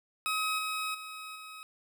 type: tone with level steps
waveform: 20% pulse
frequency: 1271 Hz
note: D#6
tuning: 36 cents sharp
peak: -24 / -27 / -36 / -39 dBFS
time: 0.26-1.63 s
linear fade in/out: 0 ms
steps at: 0.58 / 0.94 / 1.35 s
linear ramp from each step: 10 ms
effects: none